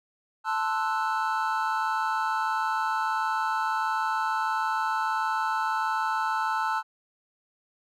triangle chord, F# half-diminished seventh, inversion first, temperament equal, 880 / 1046.5 / 1318.5 / 1480 Hz, A5 / C6 / E6 / F#6, 0 / 0 / 0 / 0 cents, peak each -26 / -32 / -28 / -31 dBFS, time 0.44-6.83 s, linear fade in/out 50 ms, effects none

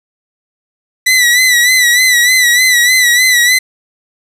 sawtooth tone with vibrato, 1975.5 Hz, B6, in tune, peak -3 dBFS, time 1.06-3.59 s, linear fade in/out 10 ms, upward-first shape sine, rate 3.3 Hz, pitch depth 63 cents each way, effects resampled to 32000 Hz + 7-bit

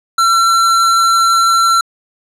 square tone, 1353 Hz, E6, 45 cents sharp, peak -9 dBFS, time 0.18-1.81 s, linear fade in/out 5 ms, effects low-pass 10000 Hz 12 dB/octave

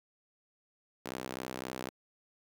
sawtooth tone with high-pass filter, 63.9 Hz, C2, 40 cents flat, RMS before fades -41 dBFS, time 1.05-1.9 s, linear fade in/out 10 ms, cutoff 290 Hz, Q 0.81, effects 10-bit

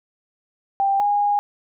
sine tone pair in turn, 789 / 819.8 Hz, G5 / G#5, +11 / -23 cents, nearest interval minor second, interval 66 cents, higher second, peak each -16 dBFS, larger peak neither, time 0.8-1 / 1-1.39 s, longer second, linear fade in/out 0 ms, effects none

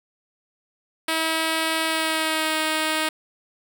5% pulse tone with pitch glide, 321.9 to 313.3 Hz, E4 to D#4, -41 to +12 cents, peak -10 dBFS, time 1.08-3.09 s, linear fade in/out 5 ms, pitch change -47 cents, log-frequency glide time 1.84-2.59 s, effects none

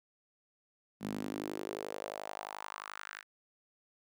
sawtooth tone with high-pass filter sweep, 51.4 Hz, G#1, 17 cents flat, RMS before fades -42 dBFS, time 1-3.24 s, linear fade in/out 50 ms, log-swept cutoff 200 to 1700 Hz, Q 3.1, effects none

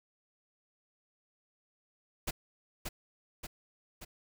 pink noise with echo, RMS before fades -34 dBFS, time 2.27-2.31 s, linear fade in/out 10 ms, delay 580 ms, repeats 3, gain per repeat -4 dB, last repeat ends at 4.05 s, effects none

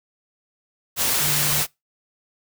sine tone in noise, 146.83 Hz, D3, in tune, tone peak -28 dBFS, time 1.19-1.65 s, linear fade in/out 50 ms, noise white, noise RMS -21 dBFS, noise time 0.96-1.67 s, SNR -10 dB, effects noise-tail reverb RT60 0.2 s tail -24 dB re dry

